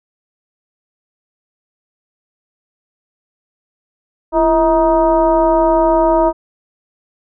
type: tone with frequency modulation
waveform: sine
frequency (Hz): 641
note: E5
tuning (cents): -49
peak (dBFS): -9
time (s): 4.32-6.33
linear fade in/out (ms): 50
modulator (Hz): 304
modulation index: 1.2
effects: none